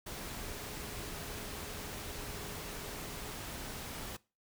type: tone in noise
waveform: sine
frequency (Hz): 417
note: G#4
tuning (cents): +7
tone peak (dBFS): -53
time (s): 0.42-3.33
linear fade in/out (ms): 10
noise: pink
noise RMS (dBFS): -43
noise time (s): 0.06-4.17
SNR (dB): -13
effects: noise-tail reverb RT60 0.3 s tail -21 dB re dry